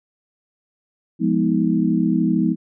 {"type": "chord", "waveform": "sine", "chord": "F half-diminished seventh", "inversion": "none", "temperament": "equal with one note detuned", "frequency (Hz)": [174.61, 207.7, 246.9, 316.9], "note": ["F3", "Ab3", "Cb4", "Eb4"], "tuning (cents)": [0, 0, 0, 32], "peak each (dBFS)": -21, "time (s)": [1.19, 2.56], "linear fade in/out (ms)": 50, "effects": []}